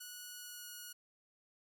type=tone with pitch glide; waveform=5% pulse; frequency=1467 to 1451.8 Hz; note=F#6 to F#6; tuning=-15 to -33 cents; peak=-36 dBFS; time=0-0.93 s; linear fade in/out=10 ms; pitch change=-18 cents; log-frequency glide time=0.28-0.66 s; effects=none